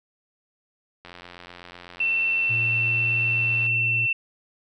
click train, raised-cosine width 0.3 ms, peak -25 dBFS, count 231, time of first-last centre 1.05-3.664 s, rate 88 Hz
sine tone, 2691 Hz, E7, 35 cents sharp, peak -20 dBFS, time 2-4.13 s, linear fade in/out 5 ms
triangle tone with pitch glide, 116.2 to 117.21 Hz, A#2 to A#2, -5 to +10 cents, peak -27 dBFS, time 2.49-4.07 s, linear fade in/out 20 ms, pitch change +15 cents, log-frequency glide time 2.86-2.98 s
effects none

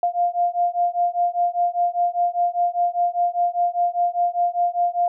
sine beating tone pair, 698.5 / 703.5 Hz, F5 / F5, 0 / +12 cents, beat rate 5 Hz, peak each -21 dBFS, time 0.03-5.08 s, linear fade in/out 2 ms, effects none

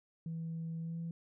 sine tone with pitch glide, 163.9 to 166.86 Hz, E3 to E3, -10 to +21 cents, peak -36 dBFS, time 0.26-1.11 s, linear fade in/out 2 ms, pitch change +31 cents, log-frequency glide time 0.8-0.99 s, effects tanh soft clip ceiling -34 dBFS

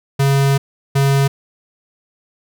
square tone bursts at uneven times, 138.1 Hz, C#3, 6 cents flat, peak -12 dBFS, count 2, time 0.19-0.58 / 0.95-1.28 s, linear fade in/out 10 ms, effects none

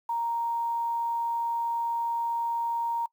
sine tone with quantisation, 932.3 Hz, A#5, in tune, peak -26 dBFS, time 0.09-3.06 s, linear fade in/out 5 ms, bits 9, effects noise-tail reverb RT60 0.1 s tail -22 dB re dry

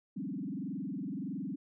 sine tone with frequency modulation, 230.8 Hz, A#3, 17 cents flat, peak -35 dBFS, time 0.16-1.56 s, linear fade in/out 10 ms, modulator 21.6 Hz, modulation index 2.8, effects none

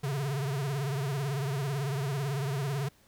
square tone with vibrato, 138.6 Hz, C#3, in tune, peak -30 dBFS, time 0.03-2.89 s, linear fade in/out 10 ms, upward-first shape triangle, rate 18 Hz, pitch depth 150 cents each way, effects pink hiss -63 dBFS RMS until 3.07 s

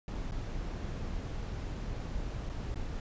brown noise with dropouts, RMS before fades -37 dBFS, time 0.08-3 s, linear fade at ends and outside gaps 1 ms, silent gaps 0.311-0.32 / 2.492-2.497 / 2.744-2.757 s, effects resampled to 16000 Hz

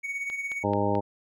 triangle tone with tremolo, 2233 Hz, C#7, 12 cents sharp, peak -26 dBFS, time 0.03-0.64 s, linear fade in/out 20 ms, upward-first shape sine, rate 17 Hz, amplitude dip 55%
click train, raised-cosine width 0.3 ms, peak -25 dBFS, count 4, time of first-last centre 0.3-0.952 s, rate 4.6 Hz
harmonic tone, 101.8 Hz, G#2, 34 cents flat, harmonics 1 / 2 / 3 / 4 / 5 / 6 / 8 / 9, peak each -31 / -31 / -31 / -31 / -31 / -31 / -31 / -31 dBFS, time 0.63-1.01 s, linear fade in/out 20 ms
effects none

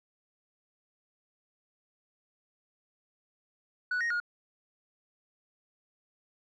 sine tone with pitch steps, 1477 / 1869 / 1434 Hz, F#6 / A#6 / F6, -3 / +4 / +45 cents, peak -25 dBFS, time 3.91-4.201 s, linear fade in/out 5 ms, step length 97 ms, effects tanh soft clip ceiling -27 dBFS

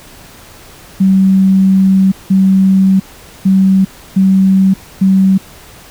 sine tone bursts at uneven times, 191.3 Hz, G3, 42 cents flat, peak -5 dBFS, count 5, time 1-2.12 / 2.3-3 / 3.45-3.85 / 4.16-4.74 / 5.01-5.38 s, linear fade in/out 10 ms, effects pink hiss -37 dBFS RMS until 5.9 s

